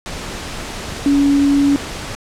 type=tone in noise; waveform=sine; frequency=282.3 Hz; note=C#4; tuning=32 cents sharp; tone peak=-10 dBFS; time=1.06-1.76 s; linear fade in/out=0 ms; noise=pink; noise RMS=-27 dBFS; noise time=0.06-2.15 s; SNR=+14 dB; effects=low-pass 8000 Hz 12 dB/octave